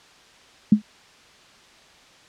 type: tone with exponential decay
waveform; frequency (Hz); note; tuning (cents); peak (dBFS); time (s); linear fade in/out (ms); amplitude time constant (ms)
sine; 210.9; G#3; +27; -6; 0.72-0.82; 5; 21
effects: white hiss -51 dBFS RMS until 2.28 s + low-pass 5000 Hz 12 dB/octave